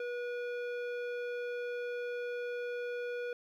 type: tone with low-pass filter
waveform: square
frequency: 485.1 Hz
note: B4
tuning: 31 cents flat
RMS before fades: -38 dBFS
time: 0-3.33 s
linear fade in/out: 2 ms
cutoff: 2200 Hz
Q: 1.1
effects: 12-bit